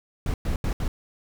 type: noise bursts at uneven times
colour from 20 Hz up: brown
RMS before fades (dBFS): -25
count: 4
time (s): 0.26-0.34 / 0.45-0.56 / 0.64-0.73 / 0.8-0.88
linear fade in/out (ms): 2
effects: none